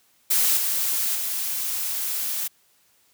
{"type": "noise with level steps", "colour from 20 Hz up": "blue", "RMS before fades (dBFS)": [-20, -24, -27], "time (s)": [0.3, 2.48], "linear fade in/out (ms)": 10, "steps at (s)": [0.57, 1.15], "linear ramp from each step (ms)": 2, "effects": ["white hiss -62 dBFS RMS until 3.13 s", "high-pass 60 Hz 12 dB/octave"]}